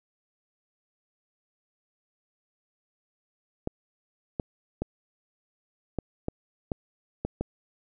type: clicks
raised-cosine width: 2 ms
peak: -15 dBFS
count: 8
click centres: 3.674 / 4.398 / 4.82 / 5.987 / 6.284 / 6.718 / 7.25 / 7.41 s
effects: none